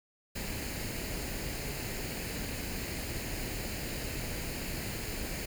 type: noise with comb filter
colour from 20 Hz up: pink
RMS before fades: -37 dBFS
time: 0.35-5.46 s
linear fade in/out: 10 ms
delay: 0.43 ms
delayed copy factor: +0.55
effects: none